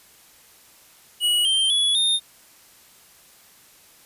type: tone with pitch steps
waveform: square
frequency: 2918 / 3146 / 3391 / 3655 Hz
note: F#7 / G7 / G#7 / A#7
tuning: -25 / +6 / +35 / -35 cents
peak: -18 dBFS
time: 1.2-2.2 s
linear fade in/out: 50 ms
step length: 250 ms
effects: white hiss -52 dBFS RMS until 4.05 s + resampled to 32000 Hz